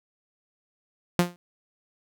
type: tone with exponential decay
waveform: sawtooth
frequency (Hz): 175.8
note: F3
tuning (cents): +12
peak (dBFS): -11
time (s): 1.19-1.36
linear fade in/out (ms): 0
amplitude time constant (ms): 35
effects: none